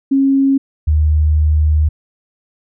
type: tone pair in turn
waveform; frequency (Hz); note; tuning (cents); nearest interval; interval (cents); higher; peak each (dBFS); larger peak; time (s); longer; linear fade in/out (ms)
sine; 272.3 / 76.55; C#4 / D#2; -31 / -28; octave + minor seventh; 2197; first; -9; neither; 0.11-0.58 / 0.87-1.89; second; 10
effects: none